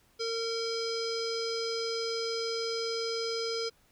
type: tone with low-pass filter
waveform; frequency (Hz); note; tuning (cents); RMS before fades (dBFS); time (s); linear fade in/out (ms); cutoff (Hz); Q
square; 456.6; A#4; -36; -33; 0.19-3.7; 20; 5100; 7.4
effects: pink hiss -66 dBFS RMS until 3.91 s